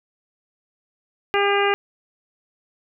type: harmonic tone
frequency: 402.3 Hz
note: G4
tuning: 45 cents sharp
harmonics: 1 / 2 / 3 / 4 / 5 / 6 / 7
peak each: -20 / -23 / -25 / -26 / -27 / -28 / -28 dBFS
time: 1.34-1.74 s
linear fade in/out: 0 ms
effects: none